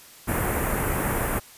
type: band-stop noise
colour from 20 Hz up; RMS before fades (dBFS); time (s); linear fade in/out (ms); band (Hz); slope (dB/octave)
pink; -25; 0.27-1.4; 20; 2100 to 9600; 24
effects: white hiss -48 dBFS RMS until 1.57 s + resampled to 32000 Hz